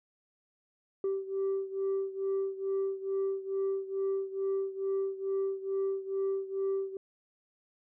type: beating tone pair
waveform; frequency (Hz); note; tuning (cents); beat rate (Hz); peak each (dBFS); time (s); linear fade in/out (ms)
sine; 388.1 / 390.4; G4 / G4; -17 / -7; 2.3; -30 / -33; 1.04-6.97; 2
effects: tanh soft clip ceiling -26 dBFS